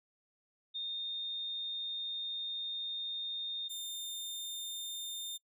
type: tone pair in turn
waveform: sine / sawtooth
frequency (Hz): 3656 / 3622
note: A#7 / A7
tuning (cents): -34 / +49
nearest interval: unison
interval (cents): 17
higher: first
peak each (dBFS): -36 / -36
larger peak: neither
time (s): 0.74-3.69 / 3.69-5.38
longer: first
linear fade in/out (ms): 20
effects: noise-tail reverb RT60 0.1 s tail -25 dB re dry